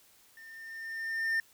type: tone with level ramp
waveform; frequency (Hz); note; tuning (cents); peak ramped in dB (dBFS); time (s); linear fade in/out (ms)
triangle; 1807; A6; +46; -47 to -24; 0.37-1.4; 2
effects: white hiss -62 dBFS RMS until 1.53 s